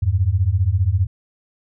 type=beating tone pair; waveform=sine; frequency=85.4 / 100.4 Hz; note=F2 / G2; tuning=-38 / +42 cents; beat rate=15 Hz; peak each=-18 / -17 dBFS; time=0.02-1.07 s; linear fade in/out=10 ms; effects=none